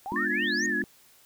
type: exponential sweep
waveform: sine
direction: up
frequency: 741 to 6850 Hz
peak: -32 dBFS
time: 0.06-0.66 s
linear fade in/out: 0 ms
type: chord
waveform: sine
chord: G# diminished seventh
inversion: none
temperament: equal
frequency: 207.7 / 246.9 / 293.7 / 349.2 Hz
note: G#3 / B3 / D4 / F4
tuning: 0 / 0 / 0 / 0 cents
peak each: -35 dBFS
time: 0.12-0.84 s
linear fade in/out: 0 ms
type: tone with vibrato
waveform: sine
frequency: 1760 Hz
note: A6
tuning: in tune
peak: -26 dBFS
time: 0.16-0.82 s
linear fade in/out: 2 ms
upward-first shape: sine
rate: 4.5 Hz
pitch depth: 85 cents each way
effects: white hiss -58 dBFS RMS until 1.25 s